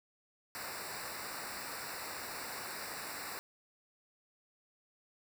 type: noise with comb filter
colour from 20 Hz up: pink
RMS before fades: -43 dBFS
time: 0.55-3.39 s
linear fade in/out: 0 ms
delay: 0.31 ms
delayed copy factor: -1
effects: none